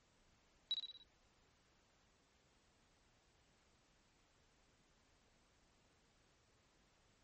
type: tone with echo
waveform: sine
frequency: 3900 Hz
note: B7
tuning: 23 cents flat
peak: -34 dBFS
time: 0.71-0.74 s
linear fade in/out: 0 ms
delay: 58 ms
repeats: 5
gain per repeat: -5 dB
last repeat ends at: 1.03 s
effects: pink hiss -74 dBFS RMS until 7.23 s + MP3 32 kbps